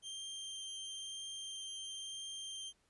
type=tone with vibrato; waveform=sawtooth; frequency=3162 Hz; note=G7; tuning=14 cents sharp; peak=-40 dBFS; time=0.02-2.73 s; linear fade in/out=50 ms; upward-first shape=triangle; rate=1 Hz; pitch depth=8 cents each way; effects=pink hiss -75 dBFS RMS until 2.89 s + resampled to 24000 Hz